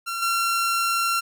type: tone with level steps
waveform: sawtooth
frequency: 1366 Hz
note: F6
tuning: 39 cents flat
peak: -23 / -17 dBFS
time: 0.06-1.21 s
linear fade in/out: 20 ms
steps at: 0.22 s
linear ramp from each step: 5 ms
effects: none